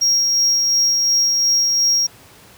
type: tone with tremolo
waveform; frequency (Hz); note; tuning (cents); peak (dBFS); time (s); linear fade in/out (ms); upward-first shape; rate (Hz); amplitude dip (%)
triangle; 5600; F8; +4; -11; 0.01-2.07; 10; sine; 2.8; 25
effects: pink hiss -45 dBFS RMS until 2.57 s + high-pass 80 Hz 12 dB/octave